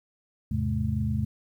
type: tone cluster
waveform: sine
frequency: 80.8 / 104.3 / 130.5 / 213.6 Hz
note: E2 / G#2 / C3 / G#3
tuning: -34 / +8 / -4 / +49 cents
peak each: -30 dBFS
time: 0.51-1.25 s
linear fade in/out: 5 ms
effects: 10-bit